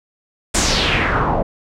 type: noise with low-pass filter sweep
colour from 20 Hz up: pink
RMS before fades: -17 dBFS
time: 0.54-1.43 s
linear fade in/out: 10 ms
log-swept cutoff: 8500 to 630 Hz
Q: 2.9
effects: none